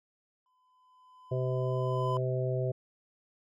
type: tone with exponential growth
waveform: triangle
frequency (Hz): 1011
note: B5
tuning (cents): +40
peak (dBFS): -29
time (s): 0.46-2.17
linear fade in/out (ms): 1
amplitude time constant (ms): 370
type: harmonic tone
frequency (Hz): 128.3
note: C3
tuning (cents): -34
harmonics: 1 / 3 / 4 / 5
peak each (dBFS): -30 / -35 / -36 / -37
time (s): 1.31-2.72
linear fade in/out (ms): 10
effects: none